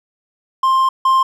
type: tone pair in turn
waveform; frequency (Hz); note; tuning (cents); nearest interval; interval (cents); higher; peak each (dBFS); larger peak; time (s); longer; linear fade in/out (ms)
triangle; 1054 / 1054; C6 / C6; +12 / +12; unison; 0; neither; -9 / -8; second; 0.63-0.89 / 1.05-1.23; first; 5
effects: none